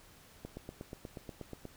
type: click train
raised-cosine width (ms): 2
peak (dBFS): -29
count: 11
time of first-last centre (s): 0.45-1.653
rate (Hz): 8.31
effects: pink hiss -59 dBFS RMS until 1.76 s